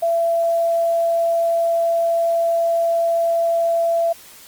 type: tone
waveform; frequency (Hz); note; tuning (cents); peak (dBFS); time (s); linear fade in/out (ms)
sine; 672; E5; +33; -15; 0.02-4.13; 10
effects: white hiss -43 dBFS RMS until 4.47 s + Opus 24 kbps